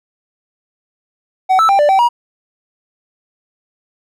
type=tone with pitch steps; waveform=triangle; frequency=753 / 1316 / 790 / 589 / 772 / 955 Hz; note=F#5 / E6 / G5 / D5 / G5 / A#5; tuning=+30 / -3 / +13 / +5 / -27 / +42 cents; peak=-6 dBFS; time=1.49-2.09 s; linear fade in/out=20 ms; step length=100 ms; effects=none